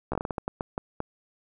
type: slowing click train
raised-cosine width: 1 ms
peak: -15 dBFS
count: 12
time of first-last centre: 0.12-1.004 s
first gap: 14 ms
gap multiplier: 1.32
effects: none